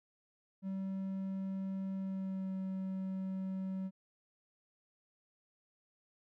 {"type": "tone with pitch glide", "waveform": "triangle", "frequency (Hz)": [192.1, 189.78], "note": ["G3", "F#3"], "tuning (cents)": [-35, 44], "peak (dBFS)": -34, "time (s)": [0.62, 3.91], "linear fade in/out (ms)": 50, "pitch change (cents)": -21, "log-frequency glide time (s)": [1.96, 2.53], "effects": []}